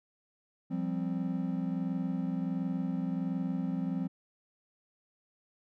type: chord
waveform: triangle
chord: F suspended second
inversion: none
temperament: equal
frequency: 174.61 / 196 / 261.6 Hz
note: F3 / G3 / C4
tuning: 0 / 0 / 0 cents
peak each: -32 / -34 / -33 dBFS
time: 0.7-4.08 s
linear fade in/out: 20 ms
effects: none